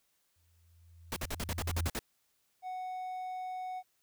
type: tone with exponential growth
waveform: sine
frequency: 84.3 Hz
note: E2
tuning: 39 cents sharp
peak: -30 dBFS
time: 0.36-1.88 s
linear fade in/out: 5 ms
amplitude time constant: 330 ms
type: noise bursts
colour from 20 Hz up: pink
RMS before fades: -36 dBFS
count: 10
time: 1.12-1.991 s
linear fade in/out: 2 ms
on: 43 ms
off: 49 ms
type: tone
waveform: triangle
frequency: 740 Hz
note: F#5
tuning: in tune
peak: -35 dBFS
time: 2.62-3.83 s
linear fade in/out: 50 ms
effects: white hiss -75 dBFS RMS until 4.02 s